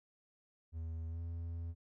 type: tone with pitch glide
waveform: triangle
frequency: 81.5 to 83.99 Hz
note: E2 to E2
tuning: -19 to +33 cents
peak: -37 dBFS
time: 0.72-1.75 s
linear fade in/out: 50 ms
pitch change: +52 cents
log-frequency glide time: 1.07-1.2 s
effects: none